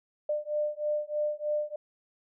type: beating tone pair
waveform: sine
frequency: 597 / 600.2 Hz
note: D5 / D5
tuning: +28 / +38 cents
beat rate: 3.2 Hz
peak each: -31 dBFS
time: 0.29-1.76 s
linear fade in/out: 5 ms
effects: none